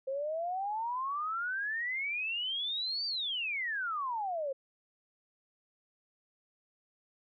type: exponential two-way sweep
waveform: sine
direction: up then down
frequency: 523.3 to 4699 to 523.3 Hz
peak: -32 dBFS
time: 0.07-4.53 s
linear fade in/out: 10 ms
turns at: 3.06 s
effects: none

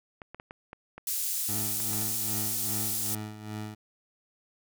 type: clicks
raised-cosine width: 0.5 ms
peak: -27 dBFS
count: 9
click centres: 0.218 / 0.346 / 0.399 / 0.509 / 0.731 / 0.98 / 1.802 / 1.932 / 2.022 s
type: high-pass noise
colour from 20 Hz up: pink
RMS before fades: -31 dBFS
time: 1.07-3.15 s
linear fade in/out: 2 ms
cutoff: 8200 Hz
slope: 12 dB/octave
type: tone with tremolo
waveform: 20% pulse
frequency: 106.8 Hz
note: G#2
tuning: 49 cents sharp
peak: -29 dBFS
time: 1.48-3.75 s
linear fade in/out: 10 ms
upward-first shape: sine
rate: 2.5 Hz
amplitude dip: 65%
effects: none

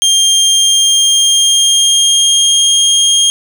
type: tone with pitch glide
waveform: 25% pulse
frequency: 3197 to 3230 Hz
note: G7 to G#7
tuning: +33 to -49 cents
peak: -3 dBFS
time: 0.02-3.3 s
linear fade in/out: 0 ms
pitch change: +18 cents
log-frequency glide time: 0.47-2.74 s
effects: none

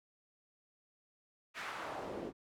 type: noise with band-pass filter sweep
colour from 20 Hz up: pink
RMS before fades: -43 dBFS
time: 1.54-2.33 s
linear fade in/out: 50 ms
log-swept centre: 2000 to 300 Hz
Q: 1.5
effects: none

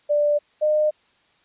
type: tone pair in turn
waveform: sine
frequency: 589 / 608.7 Hz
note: D5 / D#5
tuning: +5 / -38 cents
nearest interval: minor second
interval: 57 cents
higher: second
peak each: -16 dBFS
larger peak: neither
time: 0.09-0.39 / 0.61-0.91 s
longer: neither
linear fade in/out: 20 ms
effects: white hiss -61 dBFS RMS until 1.44 s + resampled to 8000 Hz

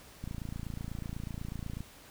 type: click train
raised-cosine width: 5 ms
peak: -26 dBFS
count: 45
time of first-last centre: 0.24-1.806 s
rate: 28.1 Hz
effects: pink hiss -54 dBFS RMS until 2.1 s

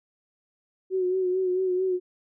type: tone with vibrato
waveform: sine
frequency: 370 Hz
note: F#4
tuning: in tune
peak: -22 dBFS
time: 0.9-2 s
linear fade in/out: 50 ms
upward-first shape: sine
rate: 4.5 Hz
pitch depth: 40 cents each way
effects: none

